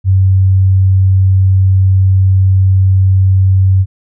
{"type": "tone", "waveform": "sine", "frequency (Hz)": 95.1, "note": "F#2", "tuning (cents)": 48, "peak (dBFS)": -5, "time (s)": [0.04, 3.86], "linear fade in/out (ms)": 50, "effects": []}